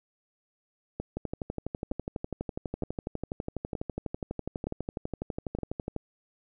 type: two click trains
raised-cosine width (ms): 2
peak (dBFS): -19 / -19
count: 59 / 6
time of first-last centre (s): 1.17-5.963 / 1-5.587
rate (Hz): 12.1 / 1.09
effects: none